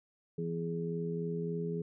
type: harmonic tone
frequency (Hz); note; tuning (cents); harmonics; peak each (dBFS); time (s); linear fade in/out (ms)
83.5; E2; +23; 2 / 3 / 4 / 5; -35 / -45 / -48 / -37; 0.38-1.82; 5
effects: none